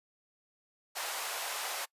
pink high-pass noise, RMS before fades -37 dBFS, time 0.95-1.86 s, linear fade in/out 20 ms, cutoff 610 Hz, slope 24 dB/octave, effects noise-tail reverb RT60 0.1 s tail -24 dB re dry + resampled to 32000 Hz

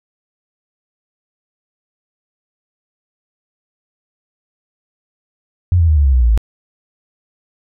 sine tone with pitch steps, 88.9 / 82.95 / 77.39 / 72.21 / 67.37 / 62.86 / 58.65 / 54.72 Hz, F2 / E2 / D#2 / D2 / C#2 / B1 / A#1 / A1, +31 / +11 / -9 / -29 / -49 / +31 / +11 / -9 cents, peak -8 dBFS, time 5.72-6.376 s, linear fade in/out 0 ms, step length 82 ms, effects none

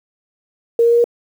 sine tone with pitch steps, 465.3 / 468.3 / 471.3 / 474.3 Hz, A#4 / A#4 / A#4 / A#4, -3 / +8 / +19 / +30 cents, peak -9 dBFS, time 0.79-1.042 s, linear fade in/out 2 ms, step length 63 ms, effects 7-bit

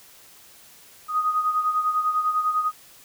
sine beating tone pair, 1244.5 / 1254.5 Hz, D#6 / D#6, 0 / +14 cents, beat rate 10 Hz, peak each -21 / -28 dBFS, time 1.08-2.72 s, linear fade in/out 50 ms, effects white hiss -50 dBFS RMS until 3.04 s

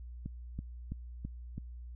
click train, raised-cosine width 5 ms, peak -26 dBFS, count 5, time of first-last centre 0.26-1.58 s, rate 3.03 Hz, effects added 60 Hz sine -43 dBFS peak until 1.95 s

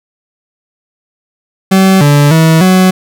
40% pulse tone with pitch steps, 190.8 / 145 / 161.2 / 185.9 Hz, G3 / D3 / E3 / F#3, -47 / -22 / -38 / +8 cents, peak -3 dBFS, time 1.71-2.91 s, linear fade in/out 10 ms, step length 300 ms, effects none

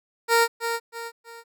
15% pulse tone with echo, 463.6 Hz, A#4, 10 cents flat, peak -10 dBFS, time 0.28-0.48 s, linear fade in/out 50 ms, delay 320 ms, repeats 3, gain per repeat -8 dB, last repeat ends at 1.44 s, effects none

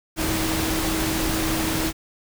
sine tone in noise, 320 Hz, D#4, 49 cents sharp, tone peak -26 dBFS, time 0.16-1.93 s, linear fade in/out 50 ms, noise pink, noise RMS -25 dBFS, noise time 0.16-1.93 s, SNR -4 dB, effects none

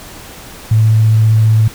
sine tone with vibrato, 110 Hz, A2, in tune, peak -6 dBFS, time 0.71-1.68 s, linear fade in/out 5 ms, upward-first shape square, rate 15 Hz, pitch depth 9 cents each way, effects pink hiss -33 dBFS RMS until 1.74 s

